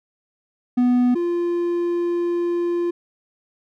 triangle tone pair in turn, 246.9 / 346.6 Hz, B3 / F4, 0 / -13 cents, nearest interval tritone, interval 587 cents, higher second, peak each -12 / -17 dBFS, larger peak first, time 0.77-1.15 / 1.15-2.91 s, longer second, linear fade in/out 10 ms, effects none

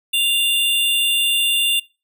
square tone pair together, 2794 / 3537 Hz, F7 / A7, 0 / +8 cents, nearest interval major third, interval 408 cents, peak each -18 / -20 dBFS, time 0.13-1.8 s, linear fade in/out 10 ms, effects noise-tail reverb RT60 0.3 s tail -23 dB re dry

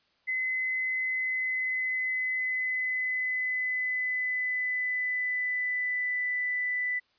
sine tone with pitch glide, 2036 to 1989.5 Hz, C7 to B6, -48 to +12 cents, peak -27 dBFS, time 0.27-7 s, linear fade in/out 20 ms, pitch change -40 cents, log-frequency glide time 0.99-6.25 s, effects white hiss -69 dBFS RMS until 7.18 s + resampled to 11025 Hz

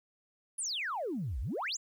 sine exponential two-way sweep, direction down then up, 10548 to 52.2 to 7720 Hz, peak -32 dBFS, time 0.58-1.77 s, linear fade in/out 10 ms, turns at 1.4 s, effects tanh soft clip ceiling -28 dBFS + 11-bit

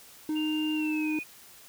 triangle tone, 308.4 Hz, D#4, 15 cents flat, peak -25 dBFS, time 0.29-1.19 s, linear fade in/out 2 ms
sine tone with pitch glide, 2794 to 2475 Hz, F7 to D#7, 0 to -10 cents, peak -34 dBFS, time 0.35-1.24 s, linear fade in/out 20 ms, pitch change -210 cents, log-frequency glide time 0.74-1.11 s
effects white hiss -52 dBFS RMS until 1.68 s

